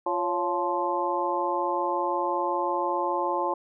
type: harmonic tone with a mistuned harmonic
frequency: 174.61 Hz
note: F3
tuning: in tune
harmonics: 2 / 3 / 4 / 5 / 6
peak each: -31 / -31 / -35 / -28 / -30 dBFS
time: 0.06-3.54 s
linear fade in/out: 5 ms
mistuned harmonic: 3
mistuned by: +93 cents
effects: none